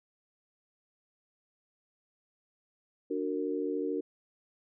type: chord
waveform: sine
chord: D augmented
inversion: none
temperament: just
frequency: 293.7 / 367.1 / 458.9 Hz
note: D4 / F#4 / A#4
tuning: 0 / -14 / -27 cents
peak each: -34 / -35 / -34 dBFS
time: 3.1-4.01 s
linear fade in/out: 10 ms
effects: none